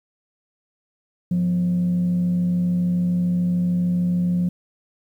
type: tone with frequency modulation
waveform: sine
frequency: 177.4 Hz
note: F3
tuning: 27 cents sharp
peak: -16 dBFS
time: 1.31-4.49 s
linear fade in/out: 5 ms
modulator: 73.1 Hz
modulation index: 0.23
effects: tanh soft clip ceiling -15 dBFS + 9-bit